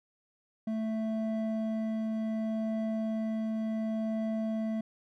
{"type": "tone pair together", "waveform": "triangle", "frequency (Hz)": [220.5, 660.8], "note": ["A3", "E5"], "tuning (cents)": [4, 4], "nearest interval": "octave + perfect fifth", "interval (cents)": 1900, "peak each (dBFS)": [-28, -37], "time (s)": [0.67, 4.81], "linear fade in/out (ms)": 5, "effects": []}